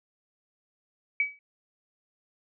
sine tone with exponential decay, 2280 Hz, C#7, 48 cents sharp, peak -19 dBFS, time 1.2-1.39 s, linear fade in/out 2 ms, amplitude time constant 40 ms, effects none

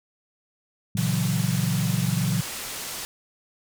sine chord, F# dominant seventh, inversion first, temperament equal, 116.54 / 138.59 / 164.81 / 185 Hz, A#2 / C#3 / E3 / F#3, 0 / 0 / 0 / 0 cents, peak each -27 dBFS, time 0.95-2.41 s, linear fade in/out 5 ms
white low-pass noise, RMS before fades -34 dBFS, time 0.97-3.05 s, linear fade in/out 0 ms, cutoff 11000 Hz, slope 12 dB/octave
effects none

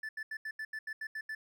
triangle tone bursts, 1752 Hz, A6, 8 cents flat, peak -35 dBFS, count 10, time 0.03-1.35 s, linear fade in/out 5 ms, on 60 ms, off 80 ms, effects none

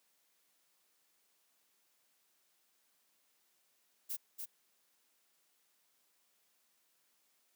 violet noise with echo, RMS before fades -39 dBFS, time 4.09-4.17 s, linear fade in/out 20 ms, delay 290 ms, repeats 1, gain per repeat -4 dB, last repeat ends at 4.46 s, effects white hiss -75 dBFS RMS until 7.55 s + high-pass 200 Hz 12 dB/octave

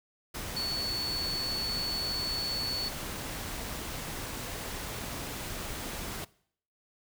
sine tone in noise, 4435 Hz, C#8, in tune, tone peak -30 dBFS, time 0.56-2.89 s, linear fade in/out 10 ms, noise pink, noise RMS -38 dBFS, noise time 0.34-6.25 s, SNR +5 dB, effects noise-tail reverb RT60 0.6 s tail -21 dB re dry

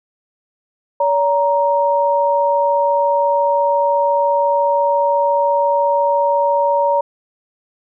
sine tone pair together, 570 / 935.8 Hz, C#5 / A#5, +48 / +6 cents, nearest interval major sixth, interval 858 cents, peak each -15 dBFS, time 1-7.01 s, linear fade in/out 5 ms, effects none

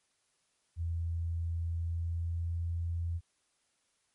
sine tone with pitch glide, 83.8 to 84.68 Hz, E2 to E2, +29 to +47 cents, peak -31 dBFS, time 0.76-3.21 s, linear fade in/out 50 ms, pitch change +18 cents, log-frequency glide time 1.75-2.6 s, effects white hiss -75 dBFS RMS until 4.14 s + MP3 48 kbps

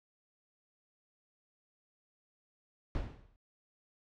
brown noise with exponential decay, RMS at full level -32 dBFS, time 2.95-3.36 s, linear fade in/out 0 ms, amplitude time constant 89 ms, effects low-pass 4000 Hz 12 dB/octave

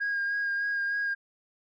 sine tone with vibrato, 1627 Hz, G#6, 36 cents flat, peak -25 dBFS, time 0-1.15 s, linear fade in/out 20 ms, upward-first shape sine, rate 3.3 Hz, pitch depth 18 cents each way, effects tanh soft clip ceiling -24 dBFS

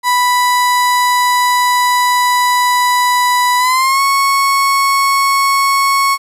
35% pulse tone with pitch glide, 987.8 to 1102.4 Hz, B5 to C#6, 0 to -10 cents, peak -8 dBFS, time 0.03-6.18 s, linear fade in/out 50 ms, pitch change +190 cents, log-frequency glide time 3.58-4.01 s, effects resampled to 32000 Hz + 8-bit

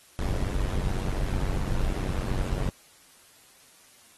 brown noise with amplitude modulation, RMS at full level -24 dBFS, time 0.19-2.69 s, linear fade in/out 0 ms, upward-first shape sine, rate 94.2 Hz, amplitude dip 80%, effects white hiss -56 dBFS RMS until 4.17 s + AAC 32 kbps

